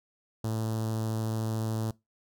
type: tone with notch filter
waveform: sawtooth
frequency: 110.8 Hz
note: A2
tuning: 13 cents sharp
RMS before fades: -31 dBFS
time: 0.44-1.91 s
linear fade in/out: 5 ms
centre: 2200 Hz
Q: 0.58
effects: noise-tail reverb RT60 0.2 s tail -21 dB re dry